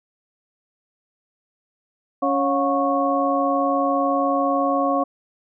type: tone cluster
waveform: sine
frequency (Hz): 279.1 / 551 / 717 / 1103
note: C#4 / C#5 / F5 / C#6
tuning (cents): +12 / -11 / +45 / -9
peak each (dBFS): -23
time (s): 2.22-5.04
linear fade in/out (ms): 10
effects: none